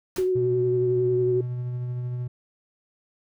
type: noise with exponential decay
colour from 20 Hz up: pink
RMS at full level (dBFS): -31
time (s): 0.16-0.33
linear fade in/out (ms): 2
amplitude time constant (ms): 36
type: tone with vibrato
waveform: sine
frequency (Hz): 370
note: F#4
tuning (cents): 0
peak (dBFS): -20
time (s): 0.18-1.41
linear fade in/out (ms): 5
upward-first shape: sine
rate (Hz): 11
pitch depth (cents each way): 18
type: tone with tremolo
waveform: triangle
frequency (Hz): 123.47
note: B2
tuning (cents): 0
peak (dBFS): -24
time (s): 0.35-2.28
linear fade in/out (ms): 10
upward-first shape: triangle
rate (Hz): 13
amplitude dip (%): 25
effects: none